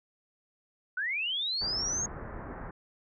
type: linear sweep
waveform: sine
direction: up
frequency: 1440 to 6645 Hz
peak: -29 dBFS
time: 0.97-2.06 s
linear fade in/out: 5 ms
type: low-pass noise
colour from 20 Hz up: pink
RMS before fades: -41 dBFS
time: 1.61-2.71 s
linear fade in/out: 5 ms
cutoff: 1800 Hz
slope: 48 dB/octave
effects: none